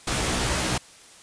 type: noise with comb filter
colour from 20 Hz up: pink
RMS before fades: -25 dBFS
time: 0.07-0.78 s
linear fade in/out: 5 ms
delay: 16 ms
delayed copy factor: +1
effects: white hiss -49 dBFS RMS until 1.22 s + resampled to 22050 Hz